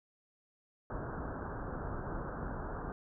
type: low-pass noise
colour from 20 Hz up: pink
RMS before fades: -40 dBFS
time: 0.9-2.92 s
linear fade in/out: 0 ms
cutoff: 1600 Hz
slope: 96 dB/octave
effects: none